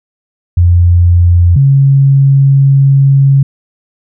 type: tone pair in turn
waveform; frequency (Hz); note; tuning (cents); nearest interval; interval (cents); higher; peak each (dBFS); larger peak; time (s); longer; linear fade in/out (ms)
sine; 87.31 / 137.44; F2 / C#3; 0 / -14; minor sixth; 786; second; -3; neither; 0.57-1.56 / 1.56-3.43; second; 5
effects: none